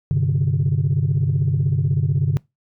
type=chord; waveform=sine; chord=G suspended fourth; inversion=none; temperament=equal; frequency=98 / 130.81 / 146.83 Hz; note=G2 / C3 / D3; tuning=0 / 0 / 0 cents; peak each=-21 / -19 / -18 dBFS; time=0.11-2.37 s; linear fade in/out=0 ms; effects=noise-tail reverb RT60 0.2 s tail -24 dB re dry + tanh soft clip ceiling -11 dBFS